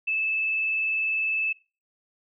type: tone with vibrato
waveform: sine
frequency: 2620 Hz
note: E7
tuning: 11 cents flat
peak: -23 dBFS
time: 0.07-1.53 s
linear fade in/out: 10 ms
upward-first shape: triangle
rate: 20 Hz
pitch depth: 22 cents each way
effects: noise-tail reverb RT60 0.3 s tail -20 dB re dry